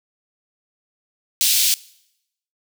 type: high-pass noise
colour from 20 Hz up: pink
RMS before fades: -17 dBFS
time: 1.41-1.74 s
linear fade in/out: 0 ms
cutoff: 3200 Hz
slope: 24 dB/octave
effects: noise-tail reverb RT60 0.8 s tail -22 dB re dry